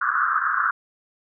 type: band-pass noise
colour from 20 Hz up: white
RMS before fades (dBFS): -22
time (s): 0.01-0.71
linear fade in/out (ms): 5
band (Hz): 1100 to 1600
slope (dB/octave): 96
effects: none